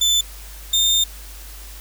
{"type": "tone pair in turn", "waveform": "30% pulse", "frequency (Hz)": [3520, 3627], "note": ["A7", "A#7"], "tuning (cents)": [0, -48], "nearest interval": "minor second", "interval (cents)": 52, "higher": "second", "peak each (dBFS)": -12, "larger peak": "neither", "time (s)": [[0.01, 0.21], [0.73, 1.04]], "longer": "second", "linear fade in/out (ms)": 5, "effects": ["added 50 Hz sine -36 dBFS peak until 1.8 s", "white hiss -41 dBFS RMS until 1.8 s"]}